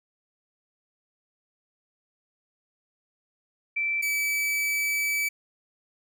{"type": "tone pair in turn", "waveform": ["sine", "45% pulse"], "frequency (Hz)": [2332, 2300], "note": ["D7", "D7"], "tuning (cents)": [-13, -37], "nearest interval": "unison", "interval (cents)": 24, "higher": "first", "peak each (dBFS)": -24, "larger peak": "neither", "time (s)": [[3.76, 4.02], [4.02, 5.29]], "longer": "second", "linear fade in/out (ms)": 10, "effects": []}